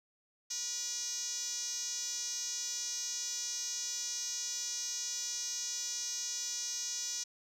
5% pulse tone with band-pass filter, 482.2 Hz, B4, 41 cents flat, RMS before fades -38 dBFS, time 0.5-7.24 s, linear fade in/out 10 ms, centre 6200 Hz, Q 4.8, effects none

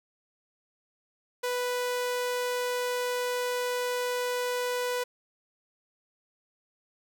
sawtooth tone, 493.9 Hz, B4, in tune, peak -24 dBFS, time 1.43-5.04 s, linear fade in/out 10 ms, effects none

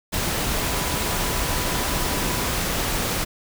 sine tone in noise, 987.8 Hz, B5, in tune, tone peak -35 dBFS, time 0.61-2.5 s, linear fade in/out 20 ms, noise pink, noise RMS -24 dBFS, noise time 0.12-3.25 s, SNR -14 dB, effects none

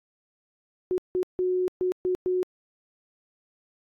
sine tone bursts at uneven times, 366.1 Hz, F#4, 18 cents flat, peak -22 dBFS, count 6, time 0.91-0.98 / 1.15-1.23 / 1.39-1.68 / 1.81-1.92 / 2.05-2.15 / 2.26-2.43 s, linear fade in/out 0 ms, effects AAC 64 kbps

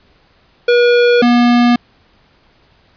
square tone pair in turn, 481.9 / 240.9 Hz, B4 / B3, -43 / -43 cents, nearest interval octave, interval 1200 cents, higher first, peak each -8 dBFS, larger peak neither, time 0.68-1.22 / 1.22-1.76 s, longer neither, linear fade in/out 5 ms, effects pink hiss -52 dBFS RMS until 2.96 s + resampled to 11025 Hz

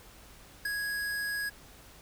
square tone with ADSR envelope, 1661.2 Hz, G#6, in tune, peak -28 dBFS, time 0.65-1.5 s, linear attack 6 ms, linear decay 9 ms, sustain -4 dB, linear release 17 ms, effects added 50 Hz sine -59 dBFS peak until 2.01 s + pink hiss -54 dBFS RMS until 2.01 s

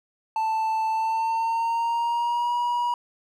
triangle tone with pitch glide, 883 to 962.9 Hz, A5 to B5, +6 to -44 cents, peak -20 dBFS, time 0.36-2.94 s, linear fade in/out 2 ms, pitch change +150 cents, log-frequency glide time 0.9-2.54 s, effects none

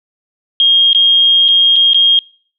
sine tone with dropouts, 3239 Hz, G#7, 44 cents flat, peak -6 dBFS, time 0.6-2.19 s, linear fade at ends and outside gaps 1 ms, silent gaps 0.931-0.948 / 1.482-1.486 / 1.759-1.763 / 1.933-1.945 s, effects noise-tail reverb RT60 0.5 s tail -26 dB re dry

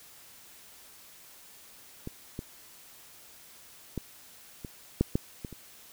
clicks, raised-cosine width 3 ms, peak -23 / -22 / -19 / -25 / -10 / -12 / -23 / -30 dBFS, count 8, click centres 2.074 / 2.391 / 3.977 / 4.648 / 5.01 / 5.155 / 5.448 / 5.527 s, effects white hiss -53 dBFS RMS until 5.92 s

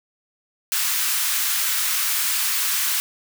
white high-pass noise, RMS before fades -22 dBFS, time 0.72-3 s, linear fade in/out 0 ms, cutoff 1100 Hz, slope 24 dB/octave, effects none

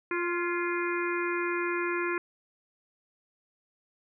harmonic tone with a mistuned harmonic, 349.2 Hz, F4, in tune, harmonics 1 / 3 / 4 / 5 / 6 / 7, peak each -30 / -35 / -36 / -37 / -38 / -38 dBFS, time 0.11-2.18 s, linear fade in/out 2 ms, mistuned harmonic 5, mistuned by -35 cents, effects none

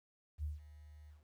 sine tone with ADSR envelope, 75.2 Hz, D2, 42 cents sharp, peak -35 dBFS, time 0.38-1.25 s, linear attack 54 ms, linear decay 160 ms, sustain -18 dB, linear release 150 ms, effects 12-bit

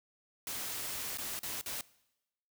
white noise with dropouts, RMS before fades -39 dBFS, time 0.47-1.81 s, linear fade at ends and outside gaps 1 ms, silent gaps 1.173-1.184 / 1.391-1.432 / 1.612-1.66 s, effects noise-tail reverb RT60 0.9 s tail -21 dB re dry

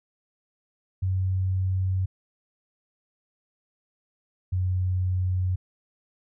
sine tone pair in turn, 93.8 / 91.92 Hz, F#2 / F#2, +24 / -11 cents, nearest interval unison, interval 35 cents, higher first, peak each -22 dBFS, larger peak neither, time 1.02-2.06 / 4.52-5.56 s, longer neither, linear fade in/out 10 ms, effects none

